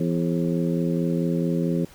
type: harmonic tone with a mistuned harmonic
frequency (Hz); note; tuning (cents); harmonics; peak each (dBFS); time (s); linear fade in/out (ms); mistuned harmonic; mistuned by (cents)
84.5; E2; +43; 2 / 3 / 4 / 5 / 6; -23 / -27 / -29 / -31 / -33; 0-1.85; 5; 6; +97
effects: pink hiss -50 dBFS RMS until 1.94 s